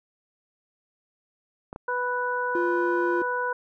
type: clicks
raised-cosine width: 1 ms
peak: -22 dBFS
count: 2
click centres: 1.729 / 1.761 s
type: harmonic tone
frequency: 493.9 Hz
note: B4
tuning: in tune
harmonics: 1 / 2 / 3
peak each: -30 / -28 / -29 dBFS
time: 1.88-3.53 s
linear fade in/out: 5 ms
type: tone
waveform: triangle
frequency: 349.2 Hz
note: F4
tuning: in tune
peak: -22 dBFS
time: 2.55-3.22 s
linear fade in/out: 2 ms
effects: none